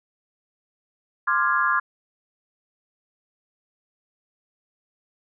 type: chord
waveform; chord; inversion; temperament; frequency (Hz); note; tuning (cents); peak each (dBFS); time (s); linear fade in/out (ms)
sine; D half-diminished seventh; third; equal with one note detuned; 1046.5 / 1189.7 / 1396.9 / 1661.2; C6 / D6 / F6 / Ab6; 0 / +22 / 0 / 0; -24; 1.27-1.8; 10
effects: none